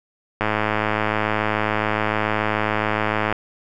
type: click train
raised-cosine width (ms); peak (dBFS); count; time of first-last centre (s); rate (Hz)
0.5; -5; 313; 0.41-3.326; 107
effects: none